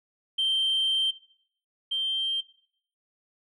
sine tone pair in turn, 3136 / 3151 Hz, G7 / G7, 0 / +8 cents, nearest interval unison, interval 8 cents, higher second, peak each -21 / -24 dBFS, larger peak first, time 0.38-1.11 / 1.91-2.41 s, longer first, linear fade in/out 10 ms, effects noise-tail reverb RT60 0.6 s tail -17 dB re dry + tanh soft clip ceiling -20 dBFS

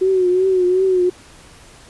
sine tone with vibrato, 370 Hz, F#4, in tune, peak -12 dBFS, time 0.01-1.1 s, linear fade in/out 10 ms, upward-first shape triangle, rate 2.7 Hz, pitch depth 69 cents each way, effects pink hiss -44 dBFS RMS until 1.89 s + resampled to 24000 Hz

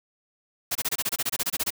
white noise bursts, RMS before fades -26 dBFS, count 15, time 0.71-1.705 s, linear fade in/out 10 ms, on 43 ms, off 25 ms, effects none

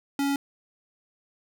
square tone, 279.7 Hz, C#4, 16 cents sharp, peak -24 dBFS, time 0.19-0.36 s, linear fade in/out 2 ms, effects none

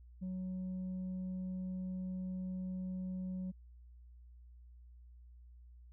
sine tone, 185 Hz, F#3, in tune, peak -35 dBFS, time 0.21-3.52 s, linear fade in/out 20 ms, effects tanh soft clip ceiling -37 dBFS + added 60 Hz sine -54 dBFS peak until 5.92 s

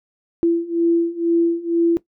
sine beating tone pair, 336 / 338.1 Hz, E4 / E4, +33 / +44 cents, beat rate 2.1 Hz, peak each -19 / -17 dBFS, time 0.43-1.97 s, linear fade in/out 0 ms, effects noise-tail reverb RT60 0.1 s tail -17 dB re dry

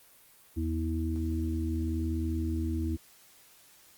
harmonic tone, 80.9 Hz, E2, 32 cents flat, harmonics 1 / 3 / 4, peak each -30 / -36 / -34 dBFS, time 0.56-2.97 s, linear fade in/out 20 ms, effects white hiss -58 dBFS RMS until 3.97 s + Opus 32 kbps

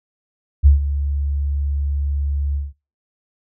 sine tone with ADSR envelope, 71 Hz, C#2, 42 cents sharp, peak -5 dBFS, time 0.63-2.73 s, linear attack 30 ms, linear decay 130 ms, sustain -13 dB, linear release 180 ms, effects noise-tail reverb RT60 0.3 s tail -22 dB re dry

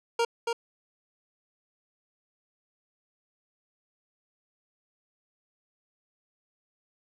25% pulse tone with echo, 466.2 Hz, A#4, in tune, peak -19 dBFS, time 0.19-0.25 s, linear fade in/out 5 ms, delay 280 ms, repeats 1, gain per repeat -4 dB, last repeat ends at 0.53 s, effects low-pass 7000 Hz 12 dB/octave

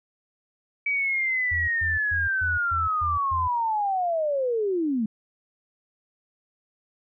sine linear sweep, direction down, 2290 to 207.5 Hz, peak -22 dBFS, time 0.86-5.06 s, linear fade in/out 5 ms
sine tone bursts, 83.4 Hz, E2, 21 cents sharp, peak -29 dBFS, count 7, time 1.51-3.48 s, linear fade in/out 10 ms, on 170 ms, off 130 ms
effects none

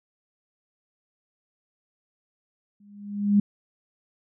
sine tone with exponential growth, 203.9 Hz, G#3, 32 cents flat, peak -13 dBFS, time 2.8-3.4 s, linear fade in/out 5 ms, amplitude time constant 130 ms, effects none

